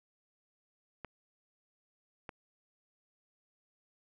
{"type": "clicks", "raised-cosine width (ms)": 0.5, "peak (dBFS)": -27, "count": 2, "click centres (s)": [1.047, 2.292], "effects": []}